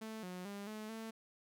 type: tone with pitch steps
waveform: sawtooth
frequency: 220.1 / 181.3 / 201.4 / 215.1 / 223.3 Hz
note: A3 / F#3 / G3 / A3 / A3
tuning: +1 / -35 / +47 / -39 / +26 cents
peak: -40 dBFS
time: 0.01-1.11 s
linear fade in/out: 10 ms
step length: 220 ms
effects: none